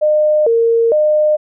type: tone with vibrato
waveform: sine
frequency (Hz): 529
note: C5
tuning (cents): +19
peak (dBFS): -9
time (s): 0.01-1.37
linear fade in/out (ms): 20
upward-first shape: square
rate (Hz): 1.1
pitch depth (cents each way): 240
effects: none